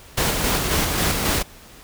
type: noise with tremolo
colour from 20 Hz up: pink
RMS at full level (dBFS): -20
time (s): 0.17-1.43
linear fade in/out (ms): 10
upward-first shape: square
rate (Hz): 3.7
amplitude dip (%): 30
effects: pink hiss -45 dBFS RMS until 1.83 s